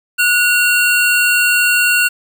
square tone pair together, 1458.9 / 2754 Hz, F#6 / F7, -25 / -25 cents, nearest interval major seventh, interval 1100 cents, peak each -14 dBFS, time 0.18-2.09 s, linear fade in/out 20 ms, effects 7-bit

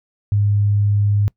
sine tone, 102.5 Hz, G#2, 22 cents flat, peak -13 dBFS, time 0.32-1.28 s, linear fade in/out 0 ms, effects noise-tail reverb RT60 0.1 s tail -23 dB re dry

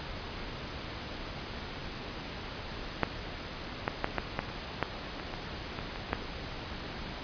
clicks, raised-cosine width 0.5 ms, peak -9 / -12 / -11 / -12 / -13 / -25 / -11 / -24 / -24 / -20 / -22 / -12 dBFS, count 12, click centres 3.033 / 3.879 / 4.044 / 4.183 / 4.391 / 4.49 / 4.827 / 5.198 / 5.339 / 5.789 / 5.959 / 6.131 s, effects pink hiss -40 dBFS RMS until 7.23 s + resampled to 11025 Hz

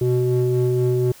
triangle ring-modulated tone, 123.47 Hz, B2, in tune, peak -11 dBFS, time 0.01-1.12 s, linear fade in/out 5 ms, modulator 249 Hz, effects white hiss -46 dBFS RMS until 1.2 s

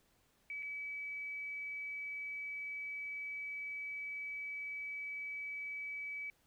sine tone with dropouts, 2289 Hz, D7, 45 cents flat, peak -40 dBFS, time 0.5-6.3 s, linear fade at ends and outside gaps 1 ms, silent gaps 0.625-0.629 s, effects pink hiss -73 dBFS RMS until 6.46 s

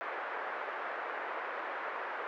white band-pass noise, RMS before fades -39 dBFS, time 0.01-2.27 s, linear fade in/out 0 ms, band 420 to 1700 Hz, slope 24 dB/octave, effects none

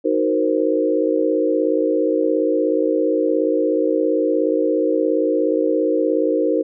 sine chord, C half-diminished seventh, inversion first, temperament equal, 311.1 / 370 / 466.2 / 523.3 Hz, Eb4 / Gb4 / Bb4 / C5, 0 / 0 / 0 / 0 cents, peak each -20 / -23 / -20 / -21 dBFS, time 0.04-6.63 s, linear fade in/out 20 ms, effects none

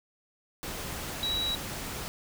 sine tone in noise, 3890 Hz, B7, 27 cents flat, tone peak -28 dBFS, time 1.23-1.55 s, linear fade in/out 0 ms, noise pink, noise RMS -37 dBFS, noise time 0.63-2.08 s, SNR +6 dB, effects none

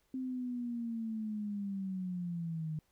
sine linear sweep, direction down, 261.6 to 153.2 Hz, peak -35 dBFS, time 0.14-2.79 s, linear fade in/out 2 ms, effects pink hiss -75 dBFS RMS until 2.91 s

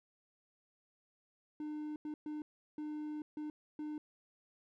triangle tone bursts at uneven times, 302.2 Hz, D4, 50 cents sharp, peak -37 dBFS, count 6, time 1.6-1.96 / 2.05-2.14 / 2.26-2.42 / 2.78-3.22 / 3.37-3.5 / 3.79-3.98 s, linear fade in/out 2 ms, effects none

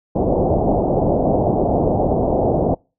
white low-pass noise, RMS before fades -17 dBFS, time 0.15-2.75 s, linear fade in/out 10 ms, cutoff 750 Hz, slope 48 dB/octave, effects noise-tail reverb RT60 0.3 s tail -26 dB re dry

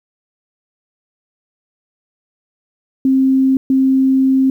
sine tone bursts at uneven times, 265.1 Hz, C4, 23 cents sharp, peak -9 dBFS, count 2, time 3.05-3.57 / 3.7-4.5 s, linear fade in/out 2 ms, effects 8-bit

